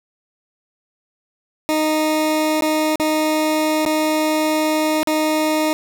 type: tone with dropouts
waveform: 20% pulse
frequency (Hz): 309.8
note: D#4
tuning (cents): -7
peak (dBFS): -11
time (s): 1.69-5.73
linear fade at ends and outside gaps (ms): 0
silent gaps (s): 2.609-2.622 / 2.957-2.998 / 3.852-3.862 / 5.031-5.073
effects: none